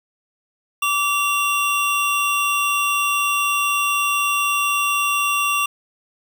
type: tone pair together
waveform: square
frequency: 1158 / 2754 Hz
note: D6 / F7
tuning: -25 / -25 cents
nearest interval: octave + minor third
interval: 1500 cents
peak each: -21 dBFS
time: 0.82-5.66 s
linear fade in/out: 5 ms
effects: 8-bit